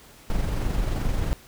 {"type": "noise with amplitude modulation", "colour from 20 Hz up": "brown", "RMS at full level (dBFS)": -23, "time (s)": [0.3, 1.33], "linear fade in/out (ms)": 0, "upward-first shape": "sine", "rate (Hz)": 22.8, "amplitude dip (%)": 35, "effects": ["pink hiss -50 dBFS RMS until 1.47 s"]}